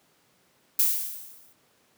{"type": "noise with exponential decay", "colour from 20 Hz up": "violet", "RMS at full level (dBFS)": -19, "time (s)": [0.79, 1.53], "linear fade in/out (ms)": 5, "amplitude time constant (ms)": 160, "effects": ["pink hiss -64 dBFS RMS until 1.97 s", "high-pass 150 Hz 12 dB/octave"]}